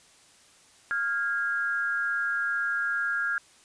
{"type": "tone pair together", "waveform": "sine", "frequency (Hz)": [1396.9, 1639.2], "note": ["F6", "G#6"], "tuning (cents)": [0, -23], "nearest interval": "minor third", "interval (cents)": 277, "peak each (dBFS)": -28, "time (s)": [0.91, 3.38], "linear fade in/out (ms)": 0, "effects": ["white hiss -57 dBFS RMS until 3.64 s", "resampled to 22050 Hz"]}